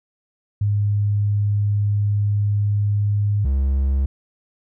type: tone pair in turn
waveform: sine / triangle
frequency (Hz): 102.9 / 67.85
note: G#2 / C#2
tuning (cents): -16 / -36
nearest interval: perfect fifth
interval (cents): 720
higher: first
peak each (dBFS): -16 / -14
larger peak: second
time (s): 0.61-3.45 / 3.45-4.06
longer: first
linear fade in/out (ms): 5
effects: none